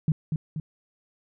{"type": "tone with echo", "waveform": "sine", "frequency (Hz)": 155.56, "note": "D#3", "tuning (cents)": 0, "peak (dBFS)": -18, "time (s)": [0.08, 0.12], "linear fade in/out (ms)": 2, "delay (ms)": 240, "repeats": 2, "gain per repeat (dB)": -5, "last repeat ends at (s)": 0.6, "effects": []}